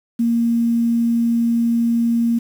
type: tone with quantisation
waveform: sine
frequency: 233.1 Hz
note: A#3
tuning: in tune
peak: -14 dBFS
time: 0.19-2.39 s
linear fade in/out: 10 ms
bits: 7
effects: none